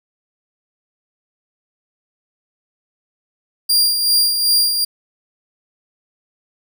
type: tone with tremolo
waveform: sawtooth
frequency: 4782 Hz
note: D8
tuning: 30 cents sharp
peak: -8 dBFS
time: 3.69-4.85 s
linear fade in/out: 10 ms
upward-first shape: sine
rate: 2.6 Hz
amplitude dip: 50%
effects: none